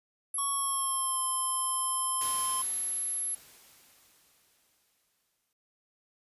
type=tone; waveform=sine; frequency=11160 Hz; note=F9; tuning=2 cents flat; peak=-30 dBFS; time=0.34-3.35 s; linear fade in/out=5 ms
type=tone with pitch glide; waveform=square; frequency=1108.7 to 1046.5 Hz; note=C#6 to C6; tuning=0 to 0 cents; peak=-33 dBFS; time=0.38-2.62 s; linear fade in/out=5 ms; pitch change=-100 cents; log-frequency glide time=0.51-1.23 s
type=noise with exponential decay; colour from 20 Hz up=white; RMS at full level=-39 dBFS; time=2.21-5.53 s; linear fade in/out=2 ms; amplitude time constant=720 ms
effects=resampled to 32000 Hz